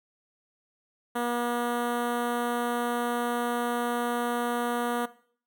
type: tone with notch filter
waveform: 10% pulse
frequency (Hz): 240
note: B3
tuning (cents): -49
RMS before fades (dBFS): -29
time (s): 1.15-5.06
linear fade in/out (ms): 10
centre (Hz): 5100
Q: 0.61
effects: noise-tail reverb RT60 0.5 s tail -17 dB re dry